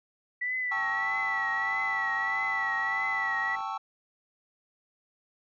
sine tone with vibrato, 1957 Hz, B6, 16 cents flat, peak -28 dBFS, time 0.41-3.56 s, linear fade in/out 10 ms, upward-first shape triangle, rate 1.6 Hz, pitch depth 68 cents each way
triangle chord, A dominant seventh, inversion third, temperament equal, 784 / 880 / 1108.7 / 1318.5 Hz, G5 / A5 / C#6 / E6, 0 / 0 / 0 / 0 cents, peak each -35 dBFS, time 0.71-3.78 s, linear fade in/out 10 ms
click train, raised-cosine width 0.5 ms, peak -36 dBFS, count 155, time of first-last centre 0.77-3.606 s, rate 54.3 Hz
effects resampled to 16000 Hz

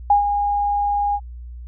sine tone with ADSR envelope, 817 Hz, G#5, 29 cents flat, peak -9 dBFS, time 0.1-1.2 s, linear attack 4 ms, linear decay 120 ms, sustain -8 dB, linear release 53 ms, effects added 60 Hz sine -32 dBFS peak until 1.67 s

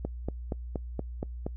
click train, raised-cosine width 2 ms, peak -18 dBFS, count 7, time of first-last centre 0.05-1.465 s, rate 4.24 Hz, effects noise-tail reverb RT60 0.1 s tail -25 dB re dry + added 60 Hz sine -36 dBFS peak until 1.56 s

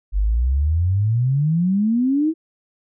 sine exponential sweep, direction up, 46.81 to 329.6 Hz, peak -15 dBFS, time 0.12-2.34 s, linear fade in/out 50 ms, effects none

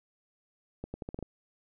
accelerating click train, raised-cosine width 2 ms, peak -24 dBFS, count 7, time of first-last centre 0.84-1.227 s, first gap 100 ms, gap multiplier 0.82, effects none

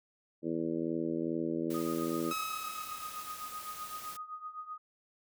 harmonic tone, 82.41 Hz, E2, in tune, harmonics 2 / 3 / 4 / 5 / 6 / 7, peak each -42 / -37 / -34 / -40 / -42 / -44 dBFS, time 0.42-2.34 s, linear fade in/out 50 ms
white noise, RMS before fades -47 dBFS, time 1.7-4.17 s, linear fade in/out 5 ms
sine tone with tremolo, 1244.5 Hz, D#6, in tune, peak -37 dBFS, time 1.74-4.78 s, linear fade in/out 5 ms, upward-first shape triangle, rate 7.8 Hz, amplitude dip 85%
sawtooth tone with exponential decay, 1281 Hz, E6, 50 cents flat, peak -29 dBFS, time 2.31-4.06 s, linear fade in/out 2 ms, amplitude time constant 380 ms
effects none

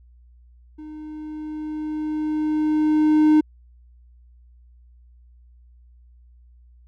triangle tone with level ramp, 306.7 Hz, D#4, 25 cents flat, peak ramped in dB -33 to -9 dBFS, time 0.78-3.41 s, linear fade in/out 10 ms, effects added 60 Hz sine -48 dBFS peak until 6.87 s

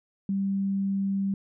sine tone, 196 Hz, G3, in tune, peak -24 dBFS, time 0.29-1.34 s, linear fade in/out 2 ms, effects none

